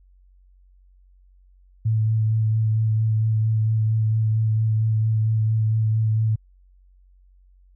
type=tone with vibrato; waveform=sine; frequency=110 Hz; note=A2; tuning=in tune; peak=-17 dBFS; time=1.85-6.36 s; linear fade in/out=10 ms; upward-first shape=sine; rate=4.4 Hz; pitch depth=16 cents each way; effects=added 46 Hz sine -51 dBFS peak until 7.75 s